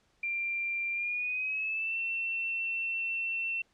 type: tone with pitch glide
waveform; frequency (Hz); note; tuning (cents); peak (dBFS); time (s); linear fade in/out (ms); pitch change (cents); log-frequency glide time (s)
sine; 2375 to 2697; D7 to E7; +19 to +39; -30; 0.23-3.62; 5; +220; 0.92-1.99
effects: pink hiss -70 dBFS RMS until 3.73 s + low-pass 7000 Hz 12 dB/octave